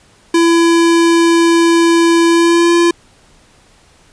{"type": "tone with pitch glide", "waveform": "square", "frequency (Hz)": [335.7, 342], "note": ["E4", "F4"], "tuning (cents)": [32, -36], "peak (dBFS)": -8, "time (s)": [0.34, 2.91], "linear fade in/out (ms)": 5, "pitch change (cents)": 32, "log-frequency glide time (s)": [2.28, 2.73], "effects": ["pink hiss -48 dBFS RMS until 4.12 s", "resampled to 22050 Hz"]}